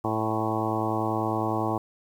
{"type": "harmonic tone with a mistuned harmonic", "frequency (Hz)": 110, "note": "A2", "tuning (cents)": 0, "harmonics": [1, 2, 3, 4, 5, 6, 7, 8, 9, 10], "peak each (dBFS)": [-32, -34, -30, -35, -36, -35, -32, -34, -35, -35], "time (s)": [0.04, 1.78], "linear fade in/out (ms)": 5, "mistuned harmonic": 8, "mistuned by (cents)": -23, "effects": ["9-bit"]}